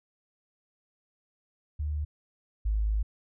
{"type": "tone pair in turn", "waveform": "sine", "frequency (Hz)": [74.7, 52.82], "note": ["D2", "G#1"], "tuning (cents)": [30, 30], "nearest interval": "tritone", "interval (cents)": 600, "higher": "first", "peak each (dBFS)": [-28, -24], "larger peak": "second", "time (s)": [[1.79, 2.05], [2.65, 3.03]], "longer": "second", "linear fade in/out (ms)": 10, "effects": []}